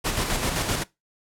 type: noise with tremolo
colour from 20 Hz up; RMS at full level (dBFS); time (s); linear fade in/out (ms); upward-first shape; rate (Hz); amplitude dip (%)
pink; -24; 0.04-0.84; 20; square; 7.7; 40
effects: noise-tail reverb RT60 0.2 s tail -20 dB re dry + low-pass 12000 Hz 12 dB/octave